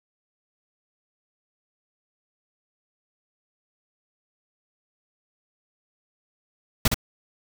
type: noise with echo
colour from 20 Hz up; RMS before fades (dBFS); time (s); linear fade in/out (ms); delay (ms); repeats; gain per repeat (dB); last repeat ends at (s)
pink; -18; 6.85-6.88; 5; 64; 1; -4; 6.944
effects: none